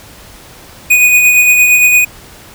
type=tone with tremolo; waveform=square; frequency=2478 Hz; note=D#7; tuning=8 cents flat; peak=-4 dBFS; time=0.9-2.05 s; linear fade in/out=10 ms; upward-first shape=sine; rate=8.7 Hz; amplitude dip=35%; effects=pink hiss -36 dBFS RMS until 2.54 s